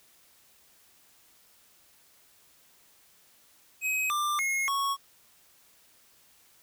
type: tone with pitch steps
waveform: square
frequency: 2535 / 1187 / 2159 / 1107 Hz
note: D#7 / D6 / C#7 / C#6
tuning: +32 / +18 / -46 / -3 cents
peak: -27 dBFS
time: 3.81-4.97 s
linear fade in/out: 50 ms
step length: 290 ms
effects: white hiss -61 dBFS RMS until 6.62 s

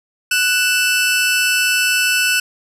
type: tone pair together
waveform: sawtooth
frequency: 1484.5 / 2645 Hz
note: F#6 / E7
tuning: +5 / +5 cents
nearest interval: minor seventh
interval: 1000 cents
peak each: -13 dBFS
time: 0.31-2.4 s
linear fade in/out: 5 ms
effects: resampled to 32000 Hz + 8-bit

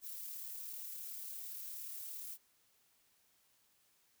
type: noise with amplitude modulation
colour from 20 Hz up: violet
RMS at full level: -45 dBFS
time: 0.01-2.38 s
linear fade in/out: 50 ms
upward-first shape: sine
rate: 37.2 Hz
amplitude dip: 25%
effects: white hiss -73 dBFS RMS until 4.2 s

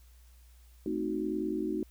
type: chord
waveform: sine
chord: A diminished seventh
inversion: none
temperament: equal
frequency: 220 / 261.6 / 311.1 / 370 Hz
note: A3 / C4 / Eb4 / Gb4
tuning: 0 / 0 / 0 / 0 cents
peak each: -37 / -39 / -33 / -35 dBFS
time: 0.86-1.83 s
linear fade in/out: 2 ms
effects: added 60 Hz sine -54 dBFS peak until 1.9 s + white hiss -66 dBFS RMS until 1.9 s

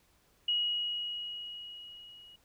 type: tone with level ramp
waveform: sine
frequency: 2900 Hz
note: F#7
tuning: 35 cents flat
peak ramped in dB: -26 to -52 dBFS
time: 0.48-2.36 s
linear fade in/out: 5 ms
effects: pink hiss -68 dBFS RMS until 2.44 s

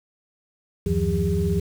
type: tone cluster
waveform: sine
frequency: 75.5 / 93.4 / 163.7 / 180.6 / 403.5 Hz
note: D2 / F#2 / E3 / F#3 / G#4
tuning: +48 / +17 / -12 / -42 / -50 cents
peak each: -26 dBFS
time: 0.86-1.6 s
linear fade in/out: 5 ms
effects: 7-bit

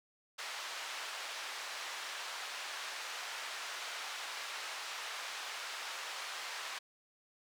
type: band-pass noise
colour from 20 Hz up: pink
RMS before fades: -43 dBFS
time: 0.38-6.79 s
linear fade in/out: 10 ms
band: 1000 to 5700 Hz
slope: 12 dB/octave
effects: high-pass 400 Hz 12 dB/octave

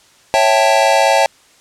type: chord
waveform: square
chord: A dominant seventh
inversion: first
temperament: equal with one note detuned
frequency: 551.2 / 659.3 / 784 / 880 Hz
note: C#5 / E5 / G5 / A5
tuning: -10 / 0 / 0 / 0 cents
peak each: -16 dBFS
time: 0.34-1.26 s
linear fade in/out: 0 ms
effects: white hiss -49 dBFS RMS until 1.6 s + low-pass 8000 Hz 12 dB/octave

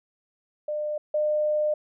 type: tone pair in turn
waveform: sine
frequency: 601 / 604.3 Hz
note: D5 / D5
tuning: +40 / +49 cents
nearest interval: unison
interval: 9 cents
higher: second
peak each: -26 / -21 dBFS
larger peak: second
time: 0.68-0.98 / 1.14-1.74 s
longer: second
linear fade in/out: 5 ms
effects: none

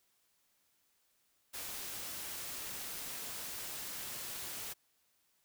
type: noise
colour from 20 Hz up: white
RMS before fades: -43 dBFS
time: 1.53-4.74 s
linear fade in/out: 20 ms
effects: white hiss -75 dBFS RMS until 5.44 s

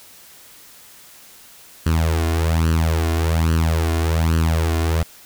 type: tone with flanger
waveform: sawtooth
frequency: 81.3 Hz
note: E2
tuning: 23 cents flat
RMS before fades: -18 dBFS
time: 1.86-5.03 s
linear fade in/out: 5 ms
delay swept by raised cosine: 0.67 to 2.87 ms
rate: 1.2 Hz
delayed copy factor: +0.75
effects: white hiss -45 dBFS RMS until 5.25 s

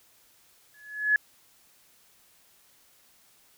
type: tone with exponential growth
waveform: sine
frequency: 1700 Hz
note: G#6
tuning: 40 cents sharp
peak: -16 dBFS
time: 0.74-1.16 s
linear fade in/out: 2 ms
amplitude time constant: 91 ms
effects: white hiss -61 dBFS RMS until 3.57 s

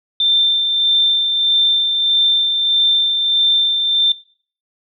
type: tone with tremolo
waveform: sine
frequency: 3573 Hz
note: A7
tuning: 26 cents sharp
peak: -11 dBFS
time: 0.2-4.12 s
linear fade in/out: 2 ms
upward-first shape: sine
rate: 1.6 Hz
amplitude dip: 40%
effects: noise-tail reverb RT60 0.5 s tail -19 dB re dry

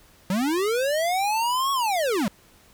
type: linear two-way sweep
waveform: square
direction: up then down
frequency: 176.3 to 1121 to 176.3 Hz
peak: -22 dBFS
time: 0.3-2.28 s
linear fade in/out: 2 ms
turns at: 1.72 s
effects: pink hiss -55 dBFS RMS until 2.73 s

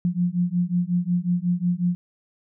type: beating tone pair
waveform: sine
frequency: 173.9 / 179.4 Hz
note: F3 / F3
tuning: -7 / +47 cents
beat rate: 5.5 Hz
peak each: -23 dBFS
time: 0.05-1.95 s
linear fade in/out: 0 ms
effects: none

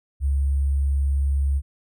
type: tone with sample-and-hold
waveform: sine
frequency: 69.3 Hz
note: C#2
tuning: in tune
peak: -18 dBFS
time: 0.2-1.62 s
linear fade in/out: 50 ms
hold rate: 8820 Hz
effects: none

